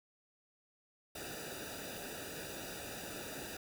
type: noise with comb filter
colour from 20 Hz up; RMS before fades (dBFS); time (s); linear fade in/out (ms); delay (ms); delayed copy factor
pink; -45; 1.15-3.57; 5; 0.93; -0.9
effects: none